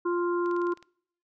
harmonic tone, 349.2 Hz, F4, in tune, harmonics 1 / 3 / 4, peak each -25 / -32 / -38 dBFS, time 0.05-0.74 s, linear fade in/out 10 ms
click train, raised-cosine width 0.2 ms, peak -33 dBFS, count 8, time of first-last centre 0.46-0.826 s, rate 19.1 Hz
effects noise-tail reverb RT60 0.6 s tail -24 dB re dry

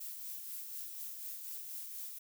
violet noise with tremolo, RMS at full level -43 dBFS, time 0-2.19 s, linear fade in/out 10 ms, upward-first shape sine, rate 4.1 Hz, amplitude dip 35%, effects none

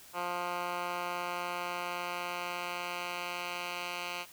10% pulse tone with band-pass filter sweep, 176.3 Hz, F3, 17 cents sharp, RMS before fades -37 dBFS, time 0.13-4.26 s, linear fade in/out 50 ms, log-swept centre 1300 to 2600 Hz, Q 1.1, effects white hiss -54 dBFS RMS until 4.32 s

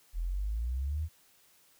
sine exponential sweep, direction up, 39.8 to 82.41 Hz, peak -30 dBFS, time 0.13-1.09 s, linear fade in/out 50 ms, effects white hiss -64 dBFS RMS until 1.79 s

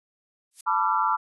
violet noise with exponential growth, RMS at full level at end -31 dBFS, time 0.51-0.61 s, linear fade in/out 5 ms, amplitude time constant 21 ms
sine chord, B half-diminished seventh, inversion third, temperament equal with one note detuned, 880 / 987.8 / 1174.7 / 1361.1 Hz, A5 / B5 / D6 / F6, 0 / 0 / 0 / -45 cents, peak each -26 dBFS, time 0.66-1.17 s, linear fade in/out 20 ms
effects resampled to 24000 Hz

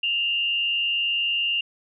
sine tone with frequency modulation, 2800 Hz, F7, 4 cents sharp, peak -21 dBFS, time 0.03-1.61 s, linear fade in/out 5 ms, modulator 151 Hz, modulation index 0.44, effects none

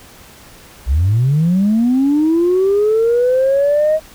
sine linear sweep, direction up, 58.27 to 633 Hz, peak -9 dBFS, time 0.86-4 s, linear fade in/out 50 ms, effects tanh soft clip ceiling -7 dBFS + pink hiss -41 dBFS RMS until 4.14 s

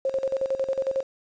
sine tone with tremolo, 535 Hz, C5, 38 cents sharp, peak -21 dBFS, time 0.05-1.03 s, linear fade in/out 2 ms, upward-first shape square, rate 11 Hz, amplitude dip 75%, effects resampled to 16000 Hz + 9-bit

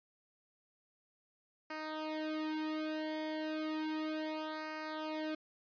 sawtooth tone with flanger, 310.9 Hz, D#4, 1 cent flat, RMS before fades -39 dBFS, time 1.7-5.35 s, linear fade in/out 5 ms, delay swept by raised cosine 0.28 to 2.48 ms, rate 0.33 Hz, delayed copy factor -1, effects resampled to 11025 Hz

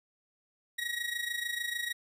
30% pulse tone with amplitude modulation, 1900 Hz, A#6, 33 cents sharp, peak -27 dBFS, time 0.78-1.93 s, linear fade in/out 10 ms, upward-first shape sine, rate 26.7 Hz, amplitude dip 70%, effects none

